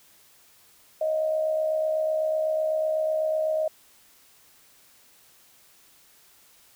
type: tone with amplitude modulation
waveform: sine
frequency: 627 Hz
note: D#5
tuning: 13 cents sharp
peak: -20 dBFS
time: 1.01-3.68 s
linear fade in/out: 5 ms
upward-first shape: sine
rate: 68 Hz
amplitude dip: 50%
effects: white hiss -57 dBFS RMS until 6.75 s